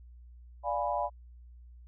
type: chord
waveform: sine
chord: D diminished seventh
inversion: none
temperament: equal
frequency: 587.3 / 698.5 / 830.6 / 987.8 Hz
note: D5 / F5 / Ab5 / Cb6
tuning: 0 / 0 / 0 / 0 cents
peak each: -34 dBFS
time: 0.63-1.1 s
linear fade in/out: 50 ms
effects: added 60 Hz sine -49 dBFS peak until 1.87 s